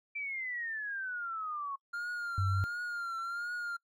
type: exponential sweep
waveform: sine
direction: down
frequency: 2349 to 1092 Hz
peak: -35 dBFS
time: 0.15-1.76 s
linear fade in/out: 10 ms
type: tone with vibrato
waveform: triangle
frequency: 1396.9 Hz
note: F6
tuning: in tune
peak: -33 dBFS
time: 1.93-3.77 s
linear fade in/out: 10 ms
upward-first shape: triangle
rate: 1.4 Hz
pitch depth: 69 cents each way
type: tone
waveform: sine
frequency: 95.7 Hz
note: G2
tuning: 41 cents flat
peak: -28 dBFS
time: 2.38-2.64 s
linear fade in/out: 0 ms
effects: noise-tail reverb RT60 0.1 s tail -26 dB re dry